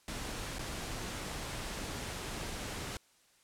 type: noise with dropouts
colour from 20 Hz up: pink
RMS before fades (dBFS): -40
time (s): 0.08-2.97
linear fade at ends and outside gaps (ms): 1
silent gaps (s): 0.585-0.592
effects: white hiss -67 dBFS RMS until 3.43 s + low-pass 10000 Hz 12 dB/octave